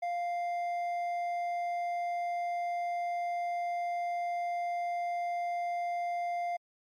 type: tone with hard clipping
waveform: sine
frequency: 698.5 Hz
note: F5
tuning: in tune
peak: -32 dBFS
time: 0.02-6.57 s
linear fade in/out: 10 ms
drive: 5 dB
effects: MP3 64 kbps